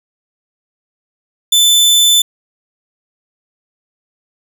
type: tone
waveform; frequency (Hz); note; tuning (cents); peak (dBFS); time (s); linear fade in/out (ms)
sawtooth; 3520; A7; 0; -4; 1.52-2.22; 5
effects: none